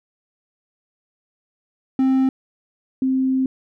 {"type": "tone pair in turn", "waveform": ["triangle", "sine"], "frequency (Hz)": [263.6, 262.2], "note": ["C4", "C4"], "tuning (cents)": [13, 4], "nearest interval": "unison", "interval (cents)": 9, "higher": "first", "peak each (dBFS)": [-12, -16], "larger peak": "first", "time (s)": [[1.99, 2.29], [3.02, 3.46]], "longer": "second", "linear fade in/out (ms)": 2, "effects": []}